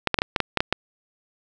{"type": "clicks", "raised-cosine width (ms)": 0.3, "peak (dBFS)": -3, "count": 9, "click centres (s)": [0.073, 0.143, 0.188, 0.219, 0.362, 0.403, 0.573, 0.605, 0.726], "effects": []}